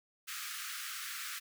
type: high-pass noise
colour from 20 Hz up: pink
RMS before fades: -42 dBFS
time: 0.27-1.4 s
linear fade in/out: 20 ms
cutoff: 1200 Hz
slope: 96 dB/octave
effects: none